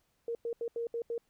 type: tone bursts at uneven times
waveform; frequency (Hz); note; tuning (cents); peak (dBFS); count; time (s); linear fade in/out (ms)
sine; 466.2; A#4; 0; -32; 6; 0.28-0.35 / 0.45-0.53 / 0.61-0.68 / 0.76-0.87 / 0.94-1.02 / 1.1-1.18; 2
effects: pink hiss -75 dBFS RMS until 1.29 s